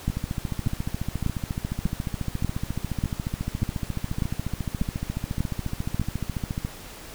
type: two click trains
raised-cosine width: 5 ms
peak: -15 / -11 dBFS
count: 94 / 11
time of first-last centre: 0.1-6.649 / 0.08-5.997 s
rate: 14.2 / 1.69 Hz
effects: pink hiss -42 dBFS RMS until 7.14 s